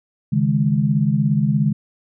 sine chord, C# suspended second, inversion none, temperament equal, 138.59 / 155.56 / 207.7 Hz, C#3 / D#3 / G#3, 0 / 0 / 0 cents, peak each -19 dBFS, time 0.32-1.73 s, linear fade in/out 10 ms, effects none

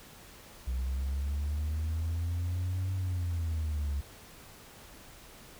sine linear two-way sweep, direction up then down, 61.74 to 94.9 to 69.1 Hz, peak -27 dBFS, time 0.67-4.01 s, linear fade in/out 10 ms, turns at 2.94 s, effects tanh soft clip ceiling -28 dBFS + pink hiss -52 dBFS RMS until 5.59 s

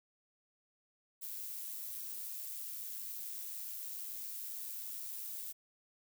violet noise with amplitude modulation, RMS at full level -42 dBFS, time 1.21-5.53 s, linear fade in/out 20 ms, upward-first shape sine, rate 107 Hz, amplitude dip 35%, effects none

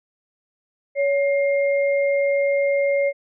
sine tone pair together, 561.5 / 2120 Hz, C#5 / C7, +22 / +22 cents, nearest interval octave + major seventh, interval 2300 cents, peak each -17 / -27 dBFS, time 0.95-3.13 s, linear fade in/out 50 ms, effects none

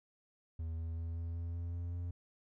triangle tone with pitch steps, 81.4 / 82.2 / 83.01 / 83.83 / 84.66 / 85.5 / 86.34 / 87.19 Hz, E2 / E2 / E2 / E2 / E2 / F2 / F2 / F2, -21 / -4 / +13 / +30 / +47 / -36 / -19 / -2 cents, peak -35 dBFS, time 0.59-2.11 s, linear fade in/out 5 ms, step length 190 ms, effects none

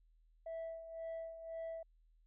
sine tone with tremolo, 656 Hz, E5, 9 cents flat, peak -38 dBFS, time 0.46-1.83 s, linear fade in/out 5 ms, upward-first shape sine, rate 1.9 Hz, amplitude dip 70%, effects tanh soft clip ceiling -40 dBFS + added 40 Hz sine -66 dBFS peak until 2.26 s

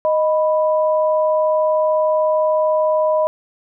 sine tone pair together, 621.3 / 987.8 Hz, D#5 / B5, -3 / 0 cents, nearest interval minor sixth, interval 803 cents, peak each -14 / -21 dBFS, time 0.05-3.27 s, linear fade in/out 0 ms, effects none

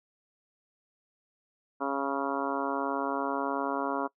harmonic tone, 138.5 Hz, C#3, 1 cent flat, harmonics 2 / 3 / 4 / 5 / 6 / 7 / 8 / 9 / 10, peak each -34 / -37 / -37 / -37 / -41 / -35 / -37 / -42 / -39 dBFS, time 1.8-4.08 s, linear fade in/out 20 ms, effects noise-tail reverb RT60 0.1 s tail -22 dB re dry

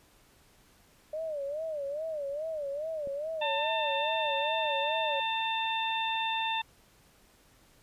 sine tone with vibrato, 599 Hz, D5, 34 cents sharp, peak -32 dBFS, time 1.13-5.2 s, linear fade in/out 5 ms, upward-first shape sine, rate 2.4 Hz, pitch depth 140 cents each way
click, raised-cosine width 2 ms, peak -32 dBFS, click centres 3.073 s
harmonic tone, 896 Hz, A5, 31 cents sharp, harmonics 1 / 2 / 3 / 4, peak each -31 / -39 / -35 / -35 dBFS, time 3.41-6.62 s, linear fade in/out 10 ms
effects pink hiss -62 dBFS RMS until 7.82 s + resampled to 32000 Hz

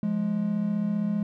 triangle tone pair together, 174.61 / 209.9 Hz, F3 / G#3, 0 / +19 cents, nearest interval minor third, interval 319 cents, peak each -28 / -23 dBFS, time 0.03-1.23 s, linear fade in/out 2 ms, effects none

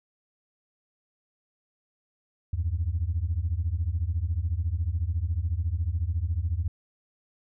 sine beating tone pair, 77 / 91 Hz, D#2 / F#2, -17 / -28 cents, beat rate 14 Hz, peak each -27 dBFS, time 2.53-6.68 s, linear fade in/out 5 ms, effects tanh soft clip ceiling -18 dBFS

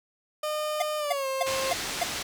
30% pulse tone with pitch glide, 608 to 532.4 Hz, D#5 to C5, -40 to +30 cents, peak -25 dBFS, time 0.43-1.72 s, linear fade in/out 5 ms, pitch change -230 cents, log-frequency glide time 0.98-1.27 s
square tone bursts, 699 Hz, F5, 1 cent sharp, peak -23 dBFS, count 5, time 0.8-2.035 s, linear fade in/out 5 ms, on 23 ms, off 280 ms
white low-pass noise, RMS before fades -33 dBFS, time 1.46-2.23 s, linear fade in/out 10 ms, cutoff 5900 Hz, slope 12 dB/octave
effects none

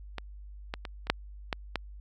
clicks, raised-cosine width 0.3 ms, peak -19 / -17 / -21 / -28 / -6 / -13 / -13 dBFS, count 7, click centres 0.183 / 0.739 / 0.852 / 1.07 / 1.1 / 1.528 / 1.757 s, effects added 50 Hz sine -43 dBFS peak until 2 s

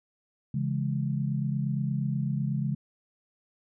sine chord, C# minor, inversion none, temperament equal with one note detuned, 138.59 / 166.92 / 207.7 Hz, C#3 / E3 / G#3, 0 / +22 / 0 cents, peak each -28 / -33 / -32 dBFS, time 0.54-2.75 s, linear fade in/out 5 ms, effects none

